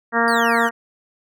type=harmonic tone; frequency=232.2 Hz; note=A#3; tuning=7 cents flat; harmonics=1 / 2 / 3 / 4 / 5 / 6 / 7 / 8; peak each=-23 / -23 / -23 / -23 / -23 / -23 / -23 / -23 dBFS; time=0.12-0.71 s; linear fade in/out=50 ms
type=exponential sweep; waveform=35% pulse; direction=down; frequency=4800 to 1451 Hz; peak=-27 dBFS; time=0.28-0.69 s; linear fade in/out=0 ms
effects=none